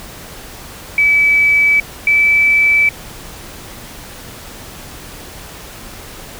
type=tone pair in turn; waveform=sine; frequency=2296 / 2311 Hz; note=D7 / D7; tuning=-40 / -28 cents; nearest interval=unison; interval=12 cents; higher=second; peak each=-8 dBFS; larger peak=neither; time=0.98-1.8 / 2.07-2.89 s; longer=neither; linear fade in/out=2 ms; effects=pink hiss -33 dBFS RMS until 6.39 s